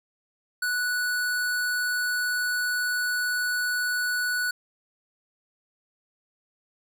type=tone; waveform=square; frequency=1477 Hz; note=F#6; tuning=3 cents flat; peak=-25 dBFS; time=0.62-4.51 s; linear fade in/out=5 ms; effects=none

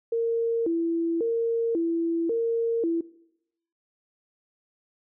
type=tone with vibrato; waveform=sine; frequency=392 Hz; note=G4; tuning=in tune; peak=-22 dBFS; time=0.12-3.01 s; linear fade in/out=5 ms; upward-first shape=square; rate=0.92 Hz; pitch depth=280 cents each way; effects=noise-tail reverb RT60 0.8 s tail -20 dB re dry

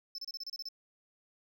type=tone bursts; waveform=triangle; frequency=5274 Hz; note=E8; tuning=in tune; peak=-37 dBFS; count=9; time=0.15-0.687 s; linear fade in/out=2 ms; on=33 ms; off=30 ms; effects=none

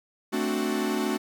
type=chord; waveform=45% pulse; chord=D dominant seventh; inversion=second; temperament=equal; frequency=220 / 261.6 / 293.7 / 370 Hz; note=A3 / C4 / D4 / F#4; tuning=0 / 0 / 0 / 0 cents; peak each=-30 / -32 / -31 / -30 dBFS; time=0.32-1.18 s; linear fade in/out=20 ms; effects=none

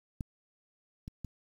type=clicks; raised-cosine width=5 ms; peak=-23 / -29 / -27 dBFS; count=3; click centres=0.208 / 1.079 / 1.247 s; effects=9-bit

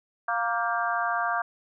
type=harmonic tone with a mistuned harmonic; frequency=233.7 Hz; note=A#3; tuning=5 cents sharp; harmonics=3 / 4 / 5 / 6 / 7; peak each=-29 / -33 / -29 / -33 / -31 dBFS; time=0.28-1.42 s; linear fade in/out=5 ms; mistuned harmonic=7; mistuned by=-49 cents; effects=none

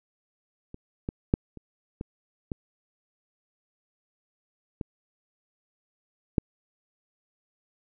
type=clicks; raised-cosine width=3 ms; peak=-27 / -17 / -7 / -29 / -20 / -18 / -19 / -8 dBFS; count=8; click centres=0.744 / 1.089 / 1.339 / 1.573 / 2.011 / 2.518 / 4.812 / 6.382 s; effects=none

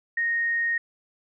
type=tone; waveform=sine; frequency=1860 Hz; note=A#6; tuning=4 cents flat; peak=-22 dBFS; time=0.17-0.78 s; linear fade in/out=5 ms; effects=none

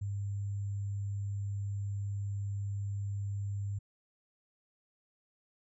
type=tone with sample-and-hold; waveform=sine; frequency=100.3 Hz; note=G2; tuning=40 cents sharp; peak=-33 dBFS; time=0.01-3.79 s; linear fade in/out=10 ms; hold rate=7350 Hz; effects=resampled to 24000 Hz

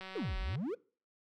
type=click train; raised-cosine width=0.3 ms; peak=-30 dBFS; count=104; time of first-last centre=0.01-0.555 s; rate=189 Hz
type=exponential two-way sweep; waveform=triangle; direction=down then up; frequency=520 to 35.61 to 520 Hz; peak=-32 dBFS; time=0.15-0.75 s; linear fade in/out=10 ms; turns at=0.38 s
effects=noise-tail reverb RT60 0.4 s tail -23 dB re dry

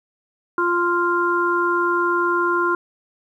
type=harmonic tone; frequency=348.6 Hz; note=F4; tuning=3 cents flat; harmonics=1 / 3 / 4; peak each=-21 / -21 / -21 dBFS; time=0.58-2.75 s; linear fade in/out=2 ms; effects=9-bit

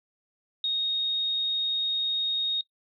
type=tone; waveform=sine; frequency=3729 Hz; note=A#7; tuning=in tune; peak=-24 dBFS; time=0.64-2.61 s; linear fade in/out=2 ms; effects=noise-tail reverb RT60 0.1 s tail -22 dB re dry

